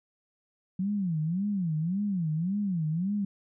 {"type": "tone with vibrato", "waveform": "sine", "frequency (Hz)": 178.6, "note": "F3", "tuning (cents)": 39, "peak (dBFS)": -26, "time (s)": [0.79, 3.25], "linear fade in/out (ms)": 5, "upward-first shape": "sine", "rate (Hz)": 1.8, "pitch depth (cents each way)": 260, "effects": []}